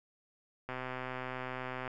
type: click train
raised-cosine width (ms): 0.5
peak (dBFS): -24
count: 153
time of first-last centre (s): 0.69-1.877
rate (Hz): 128
effects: none